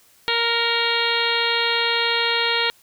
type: harmonic tone with a mistuned harmonic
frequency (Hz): 467.1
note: A#4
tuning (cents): +3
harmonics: 1 / 2 / 3 / 4 / 5 / 6 / 7 / 8 / 9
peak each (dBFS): -27 / -27 / -27 / -27 / -27 / -27 / -27 / -27 / -27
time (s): 0.28-2.7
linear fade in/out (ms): 0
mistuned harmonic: 5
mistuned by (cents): -27
effects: white hiss -55 dBFS RMS until 2.82 s